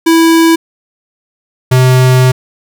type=tone pair in turn; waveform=square; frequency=328.8 / 128.24 Hz; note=E4 / C3; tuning=-4 / -34 cents; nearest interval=octave + major third; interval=1630 cents; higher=first; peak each=-5 dBFS; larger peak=neither; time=0.06-0.56 / 1.71-2.32 s; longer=second; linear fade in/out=10 ms; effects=none